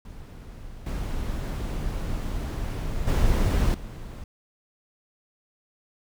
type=noise with level steps; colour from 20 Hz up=brown; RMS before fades=-41 / -29 / -21 / -37 dBFS; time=0.05-4.24 s; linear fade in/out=2 ms; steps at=0.86 / 3.07 / 3.74 s; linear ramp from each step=5 ms; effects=none